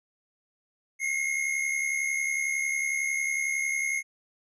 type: tone pair together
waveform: square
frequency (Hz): 2093 / 2164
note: C7 / C#7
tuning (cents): 0 / -42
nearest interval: minor second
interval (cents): 58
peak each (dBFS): -33 / -28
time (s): 0.99-4.03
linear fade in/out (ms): 50
effects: resampled to 24000 Hz